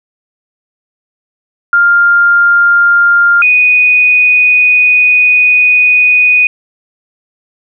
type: tone pair in turn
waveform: sine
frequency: 1400 / 2482 Hz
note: F6 / D#7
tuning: +4 / -5 cents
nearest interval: minor seventh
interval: 991 cents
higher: second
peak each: -4 dBFS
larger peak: neither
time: 1.73-3.42 / 3.42-6.47 s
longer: second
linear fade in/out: 2 ms
effects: none